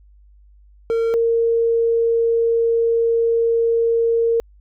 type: tone pair in turn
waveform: triangle / sine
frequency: 457.7 / 461.1 Hz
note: A#4 / A#4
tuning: -32 / -19 cents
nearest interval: unison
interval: 13 cents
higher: second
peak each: -14 dBFS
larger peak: neither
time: 0.9-1.14 / 1.14-4.4 s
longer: second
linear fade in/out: 0 ms
effects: added 50 Hz sine -46 dBFS peak until 4.6 s